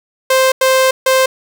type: tone bursts at uneven times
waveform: sawtooth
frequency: 523.3 Hz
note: C5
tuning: in tune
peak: -5 dBFS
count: 3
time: 0.3-0.52 / 0.61-0.91 / 1.06-1.26 s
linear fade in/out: 5 ms
effects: none